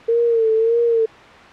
sine tone with vibrato, 456 Hz, A#4, 38 cents flat, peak -13 dBFS, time 0.08-1.06 s, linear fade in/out 10 ms, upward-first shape sine, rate 1.7 Hz, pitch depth 58 cents each way, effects white hiss -40 dBFS RMS until 1.52 s + low-pass 2000 Hz 12 dB/octave

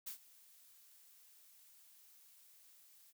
blue noise with ADSR envelope, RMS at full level -44 dBFS, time 0.06-3.13 s, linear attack 14 ms, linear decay 100 ms, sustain -20 dB, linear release 31 ms, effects none

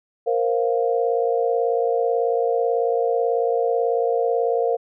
sine chord, Bb suspended second, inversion none, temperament just, 466.2 / 524.4 / 699.2 Hz, Bb4 / C5 / F5, 0 / +4 / +2 cents, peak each -20 / -24 / -24 dBFS, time 0.26-4.77 s, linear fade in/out 20 ms, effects none

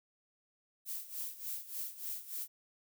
violet noise with tremolo, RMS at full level -39 dBFS, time 0.85-2.48 s, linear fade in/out 50 ms, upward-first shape sine, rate 3.4 Hz, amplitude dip 80%, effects none

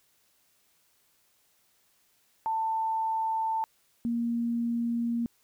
sine tone pair in turn, 890 / 234.7 Hz, A5 / A#3, +20 / +12 cents, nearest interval octave + major seventh, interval 2308 cents, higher first, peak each -26 dBFS, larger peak neither, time 2.46-3.64 / 4.05-5.26 s, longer second, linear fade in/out 0 ms, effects white hiss -68 dBFS RMS until 5.43 s

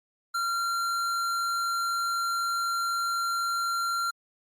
sine tone with tanh clipping, 1376 Hz, F6, 26 cents flat, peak -28 dBFS, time 0.34-4.11 s, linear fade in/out 10 ms, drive 18 dB, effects Opus 48 kbps

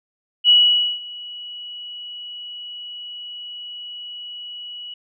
sine tone with ADSR envelope, 2930 Hz, F#7, 18 cents flat, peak -8 dBFS, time 0.44-4.94 s, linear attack 51 ms, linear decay 500 ms, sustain -23 dB, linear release 4 ms, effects none

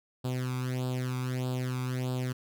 sawtooth tone with flanger, 127.2 Hz, C3, 48 cents flat, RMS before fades -32 dBFS, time 0.24-2.33 s, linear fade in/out 10 ms, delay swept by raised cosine 0.24 to 0.85 ms, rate 1.6 Hz, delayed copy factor +0.8, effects none

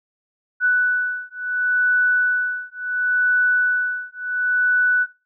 sine beating tone pair, 1486 / 1486.71 Hz, F#6 / F#6, +7 / +8 cents, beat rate 0.71 Hz, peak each -19 / -19 dBFS, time 0.6-5.07 s, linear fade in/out 50 ms, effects noise-tail reverb RT60 0.3 s tail -19 dB re dry

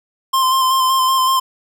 square tone with vibrato, 1046.5 Hz, C6, in tune, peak -13 dBFS, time 0.33-1.4 s, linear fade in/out 10 ms, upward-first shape square, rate 5.3 Hz, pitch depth 20 cents each way, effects none

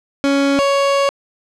30% pulse tone pair in turn, 278.5 / 557 Hz, C#4 / C#5, +8 / +8 cents, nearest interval octave, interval 1200 cents, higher second, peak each -10 dBFS, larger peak neither, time 0.24-0.59 / 0.59-1.09 s, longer second, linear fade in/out 0 ms, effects low-pass 6000 Hz 12 dB/octave

